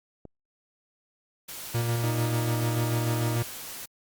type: click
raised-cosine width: 2 ms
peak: -29 dBFS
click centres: 0.253 s
type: noise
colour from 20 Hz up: white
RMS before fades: -39 dBFS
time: 1.48-3.86 s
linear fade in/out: 10 ms
type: tone with tremolo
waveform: 45% pulse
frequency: 117.5 Hz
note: A#2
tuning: 14 cents sharp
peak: -24 dBFS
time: 1.74-3.43 s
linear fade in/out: 10 ms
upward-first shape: square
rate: 6.8 Hz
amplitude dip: 25%
type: harmonic tone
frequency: 311.1 Hz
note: D#4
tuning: in tune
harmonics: 1 / 2 / 3 / 4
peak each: -34 / -40 / -44 / -46 dBFS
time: 2.03-3.37 s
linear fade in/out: 5 ms
effects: Opus 48 kbps